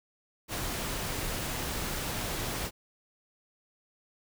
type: noise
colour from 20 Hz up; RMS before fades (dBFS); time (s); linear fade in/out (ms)
pink; -34; 0.48-2.71; 50
effects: none